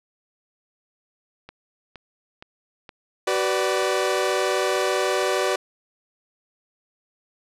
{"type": "click train", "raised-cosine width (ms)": 0.3, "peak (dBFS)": -24, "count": 9, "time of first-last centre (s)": [1.49, 5.228], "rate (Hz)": 2.14}
{"type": "chord", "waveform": "sawtooth", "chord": "B minor", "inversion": "second", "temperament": "equal with one note detuned", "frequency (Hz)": [378.6, 493.9, 587.3], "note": ["F#4", "B4", "D5"], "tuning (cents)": [40, 0, 0], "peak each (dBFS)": [-20, -22, -21], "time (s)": [3.27, 5.56], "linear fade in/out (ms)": 5}
{"effects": ["low-pass 10000 Hz 12 dB/octave"]}